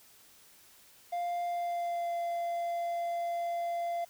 triangle tone with pitch glide, 698.5 to 687.7 Hz, F5 to F5, 0 to -27 cents, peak -29 dBFS, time 1.12-4.05 s, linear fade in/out 10 ms, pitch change -27 cents, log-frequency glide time 1.46-2.15 s, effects white hiss -59 dBFS RMS until 4.09 s

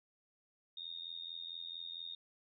sine tone with amplitude modulation, 3694 Hz, A#7, 16 cents flat, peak -39 dBFS, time 0.77-2.15 s, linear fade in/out 5 ms, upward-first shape sine, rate 84.4 Hz, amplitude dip 90%, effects none

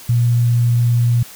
sine tone, 119.4 Hz, A#2, 42 cents sharp, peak -11 dBFS, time 0.09-1.23 s, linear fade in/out 5 ms, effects white hiss -38 dBFS RMS until 1.35 s

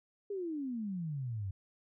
sine exponential sweep, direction down, 415.3 to 92 Hz, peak -35 dBFS, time 0.3-1.51 s, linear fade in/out 5 ms, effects none

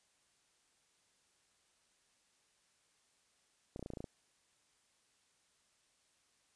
clicks, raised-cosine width 2 ms, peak -30 dBFS, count 9, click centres 3.761 / 3.794 / 3.827 / 3.861 / 3.903 / 3.936 / 3.972 / 4.005 / 4.042 s, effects white hiss -74 dBFS RMS until 6.55 s + resampled to 22050 Hz

